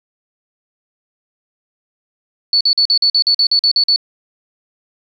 sine tone bursts, 4450 Hz, C#8, 6 cents sharp, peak -9 dBFS, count 12, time 2.53-3.961 s, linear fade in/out 2 ms, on 78 ms, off 45 ms, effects 8-bit

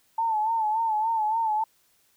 sine tone with vibrato, 882 Hz, A5, 4 cents sharp, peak -22 dBFS, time 0.18-1.64 s, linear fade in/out 5 ms, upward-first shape sine, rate 3.5 Hz, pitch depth 70 cents each way, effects white hiss -65 dBFS RMS until 2.16 s

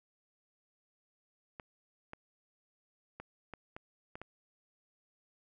clicks, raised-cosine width 0.5 ms, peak -29 dBFS, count 7, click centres 1.598 / 2.134 / 3.2 / 3.537 / 3.765 / 4.155 / 4.216 s, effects none

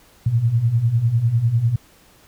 sine beating tone pair, 110 / 120 Hz, A2 / B2, 0 / -49 cents, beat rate 10 Hz, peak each -21 / -16 dBFS, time 0.26-1.76 s, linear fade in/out 5 ms, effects pink hiss -52 dBFS RMS until 2.27 s

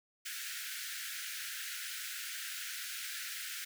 pink high-pass noise, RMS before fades -42 dBFS, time 0.25-3.65 s, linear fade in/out 10 ms, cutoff 1400 Hz, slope 96 dB/octave, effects none

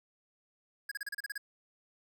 square tone bursts, 1653 Hz, G#6, 9 cents flat, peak -36 dBFS, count 9, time 0.89-1.379 s, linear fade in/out 5 ms, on 25 ms, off 33 ms, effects none

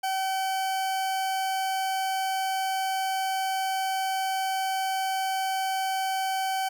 40% pulse tone, 765 Hz, G5, 42 cents flat, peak -25 dBFS, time 0.03-6.69 s, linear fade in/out 10 ms, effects 11-bit

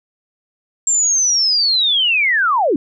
sine linear sweep, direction down, 7459 to 247.5 Hz, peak -12 dBFS, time 0.87-2.76 s, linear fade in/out 2 ms, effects none

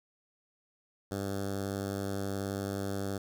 10% pulse tone with notch filter, 98.7 Hz, G2, 12 cents sharp, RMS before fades -35 dBFS, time 1.11-3.18 s, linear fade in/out 5 ms, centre 2400 Hz, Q 0.94, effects none

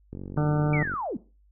click train, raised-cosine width 3 ms, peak -24 dBFS, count 39, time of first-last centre 0.13-0.939 s, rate 47 Hz
harmonic tone, 149.4 Hz, D3, 30 cents sharp, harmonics 1 / 2 / 3 / 4 / 5 / 6 / 8 / 9 / 10, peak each -22 / -28 / -32 / -34 / -36 / -38 / -40 / -41 / -42 dBFS, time 0.37-0.83 s, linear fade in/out 2 ms
sine linear sweep, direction down, 2349 to 174.61 Hz, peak -28 dBFS, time 0.73-1.17 s, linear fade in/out 5 ms
effects noise-tail reverb RT60 0.3 s tail -17 dB re dry + added 50 Hz sine -57 dBFS peak until 1.51 s

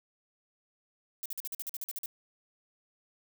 violet noise bursts, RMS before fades -37 dBFS, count 12, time 1.23-2.059 s, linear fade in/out 0 ms, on 26 ms, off 47 ms, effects none

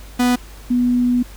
45% pulse / sine tone pair in turn, 246.9 / 245.7 Hz, B3 / B3, 0 / -9 cents, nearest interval unison, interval 9 cents, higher first, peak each -13 dBFS, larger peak neither, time 0.19-0.36 / 0.7-1.23 s, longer second, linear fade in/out 10 ms, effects added 50 Hz sine -36 dBFS peak until 1.36 s + pink hiss -43 dBFS RMS until 1.36 s

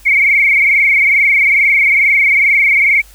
sine tone with frequency modulation, 2217 Hz, C#7, in tune, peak -7 dBFS, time 0.05-3.02 s, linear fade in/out 20 ms, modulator 22.3 Hz, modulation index 4.5, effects added 49 Hz sine -40 dBFS peak until 3.14 s + white hiss -44 dBFS RMS until 3.14 s

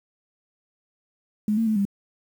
sine tone with pitch steps, 211.3 / 226.3 / 217.3 / 199.5 Hz, G#3 / A3 / A3 / G3, +30 / +49 / -21 / +31 cents, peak -19 dBFS, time 1.48-1.852 s, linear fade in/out 2 ms, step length 93 ms, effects 8-bit

